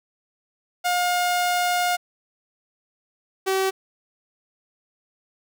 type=tone pair in turn; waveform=sawtooth; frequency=713 / 382.7 Hz; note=F5 / G4; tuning=+36 / -42 cents; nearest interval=major seventh; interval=1078 cents; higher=first; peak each=-16 dBFS; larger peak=neither; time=0.84-1.97 / 3.46-3.71 s; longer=first; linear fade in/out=20 ms; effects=none